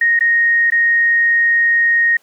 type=tone with dropouts; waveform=sine; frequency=1864.7 Hz; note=A#6; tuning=in tune; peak=-10 dBFS; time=0.01-2.17 s; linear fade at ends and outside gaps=5 ms; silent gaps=0.192-0.207 / 0.703-0.72 s; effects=pink hiss -55 dBFS RMS until 2.22 s + high-pass 300 Hz 12 dB/octave